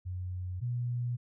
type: tone pair in turn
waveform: sine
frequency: 91 / 121.47 Hz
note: F#2 / B2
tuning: -28 / -28 cents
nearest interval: perfect fourth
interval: 500 cents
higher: second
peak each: -34 / -30 dBFS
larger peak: second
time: 0.05-0.61 / 0.61-1.17 s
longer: neither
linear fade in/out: 20 ms
effects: none